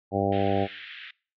harmonic tone, 98.7 Hz, G2, 12 cents sharp, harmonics 1 / 2 / 3 / 4 / 5 / 6 / 7 / 8, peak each -30 / -30 / -30 / -30 / -30 / -30 / -30 / -30 dBFS, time 0.11-0.68 s, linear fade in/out 50 ms
white band-pass noise, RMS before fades -42 dBFS, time 0.32-1.11 s, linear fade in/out 5 ms, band 1500 to 3400 Hz, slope 48 dB/octave
effects noise-tail reverb RT60 0.4 s tail -24 dB re dry + MP3 64 kbps

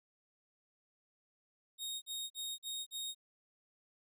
sawtooth tone bursts, 3729 Hz, A#7, in tune, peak -36 dBFS, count 5, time 1.78-3.148 s, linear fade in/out 50 ms, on 240 ms, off 42 ms, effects 13-bit

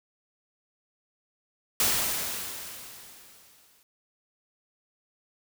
white noise with exponential decay, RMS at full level -23 dBFS, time 1.8-3.83 s, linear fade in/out 1 ms, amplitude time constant 440 ms, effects none

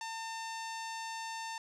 sawtooth tone with low-pass filter, 900 Hz, A5, 39 cents sharp, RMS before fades -41 dBFS, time 0.01-1.58 s, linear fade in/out 2 ms, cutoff 6600 Hz, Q 1.7, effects none

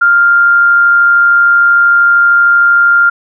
sine tone with amplitude modulation, 1396.9 Hz, F6, in tune, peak -3 dBFS, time 0.01-3.1 s, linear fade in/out 10 ms, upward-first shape sine, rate 133 Hz, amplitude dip 25%, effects none

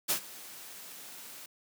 white noise with ADSR envelope, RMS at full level -27 dBFS, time 0.08-1.46 s, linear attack 26 ms, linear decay 91 ms, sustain -20 dB, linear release 4 ms, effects high-pass 150 Hz 12 dB/octave

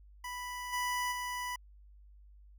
25% pulse tone with level steps, 987.8 Hz, B5, in tune, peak -35 / -28 / -32 dBFS, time 0.24-1.56 s, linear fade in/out 5 ms, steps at 0.72 / 1.11 s, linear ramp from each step 20 ms, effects added 50 Hz sine -54 dBFS peak until 2.58 s

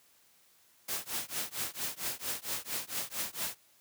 white noise with tremolo, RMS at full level -33 dBFS, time 0.88-3.56 s, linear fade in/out 10 ms, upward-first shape triangle, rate 4.4 Hz, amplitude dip 100%, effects white hiss -65 dBFS RMS until 3.8 s + high-pass 80 Hz 12 dB/octave

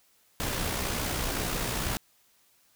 pink noise with amplitude modulation, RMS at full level -29 dBFS, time 0.4-1.97 s, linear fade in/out 0 ms, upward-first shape sine, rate 62.1 Hz, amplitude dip 40%, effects white hiss -65 dBFS RMS until 2.75 s

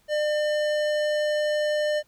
sine tone with tanh clipping, 601 Hz, D5, 40 cents sharp, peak -24 dBFS, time 0.08-2.03 s, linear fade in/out 50 ms, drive 18 dB, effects pink hiss -64 dBFS RMS until 2.07 s

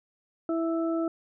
harmonic tone, 329.6 Hz, E4, in tune, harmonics 1 / 2 / 4, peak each -26 / -32 / -38 dBFS, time 0.49-1.08 s, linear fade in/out 2 ms, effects none

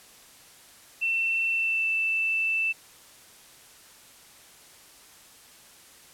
sine tone with pitch glide, 2689 to 2654 Hz, E7 to E7, +34 to +11 cents, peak -23 dBFS, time 1.01-2.73 s, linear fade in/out 20 ms, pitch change -23 cents, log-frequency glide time 1.51-1.9 s, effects white hiss -52 dBFS RMS until 6.13 s + low-pass 12000 Hz 12 dB/octave

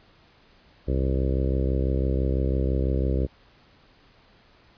harmonic tone, 66 Hz, C2, 16 cents sharp, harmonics 1 / 2 / 3 / 4 / 5 / 6 / 7 / 8 / 9, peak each -23 / -29 / -34 / -34 / -33 / -34 / -35 / -36 / -42 dBFS, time 0.87-3.27 s, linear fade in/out 20 ms, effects pink hiss -57 dBFS RMS until 4.77 s + resampled to 11025 Hz

